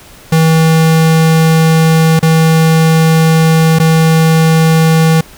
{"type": "tone with dropouts", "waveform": "square", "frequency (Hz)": 161.1, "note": "E3", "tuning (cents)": -39, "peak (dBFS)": -6, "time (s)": [0.32, 5.21], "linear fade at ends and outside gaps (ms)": 5, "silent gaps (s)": [[2.193, 2.227], [3.788, 3.798]], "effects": ["pink hiss -37 dBFS RMS until 5.37 s"]}